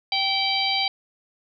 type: harmonic tone with a mistuned harmonic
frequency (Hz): 783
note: G5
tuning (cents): -2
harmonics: 1 / 3 / 4 / 5 / 6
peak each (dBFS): -27 / -27 / -27 / -27 / -27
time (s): 0.12-0.88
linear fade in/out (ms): 2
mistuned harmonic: 3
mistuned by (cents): -27
effects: none